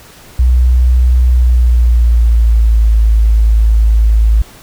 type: tone with pitch glide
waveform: sine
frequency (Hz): 62 to 54.6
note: B1 to A1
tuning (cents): +7 to -13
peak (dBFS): -5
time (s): 0.39-4.42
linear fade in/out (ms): 5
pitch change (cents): -220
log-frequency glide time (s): 1.28-2.91
effects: pink hiss -38 dBFS RMS until 4.62 s